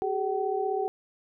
sine tone cluster, 383.5 / 419.3 / 761 Hz, G4 / G#4 / F#5, -38 / +17 / +48 cents, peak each -30 dBFS, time 0.02-0.88 s, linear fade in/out 0 ms, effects none

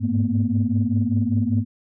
sine tone cluster, 100.8 / 105.9 / 226.9 / 246.5 Hz, G2 / G#2 / A#3 / B3, +49 / +34 / -47 / -3 cents, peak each -23 dBFS, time 0-1.65 s, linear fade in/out 50 ms, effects tanh soft clip ceiling -8 dBFS

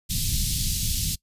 pink band-stop noise, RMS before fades -25 dBFS, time 0.09-1.16 s, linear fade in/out 20 ms, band 170 to 3600 Hz, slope 24 dB/octave, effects noise-tail reverb RT60 0.1 s tail -23 dB re dry + resampled to 32000 Hz

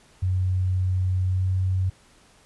sine tone with pitch glide, 92.5 to 93.41 Hz, F#2 to F#2, 0 to +17 cents, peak -20 dBFS, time 0.22-1.9 s, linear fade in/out 10 ms, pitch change +17 cents, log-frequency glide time 1.28-1.47 s, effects pink hiss -56 dBFS RMS until 2.45 s + resampled to 24000 Hz

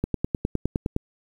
click train, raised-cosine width 3 ms, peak -10 dBFS, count 10, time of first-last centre 0.04-0.964 s, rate 9.74 Hz, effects 8-bit

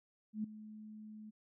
sine tone with ADSR envelope, 214.6 Hz, A3, 43 cents flat, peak -33 dBFS, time 0.33-1.31 s, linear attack 110 ms, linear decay 6 ms, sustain -15 dB, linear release 19 ms, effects none

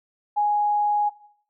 sine tone, 830.6 Hz, G#5, in tune, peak -18 dBFS, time 0.36-1.1 s, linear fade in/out 20 ms, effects noise-tail reverb RT60 0.6 s tail -18 dB re dry

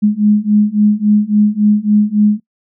sine beating tone pair, 207.5 / 211.1 Hz, G#3 / G#3, -1 / +29 cents, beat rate 3.6 Hz, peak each -12 / -11 dBFS, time 0.02-2.4 s, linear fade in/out 20 ms, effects noise-tail reverb RT60 0.1 s tail -23 dB re dry

